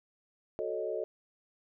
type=chord; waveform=sine; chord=D# half-diminished seventh; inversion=first; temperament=equal; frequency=370 / 440 / 554.4 / 622.3 Hz; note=F#4 / A4 / C#5 / D#5; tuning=0 / 0 / 0 / 0 cents; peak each=-39 / -36 / -39 / -37 dBFS; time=0.59-1.04 s; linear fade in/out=0 ms; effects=none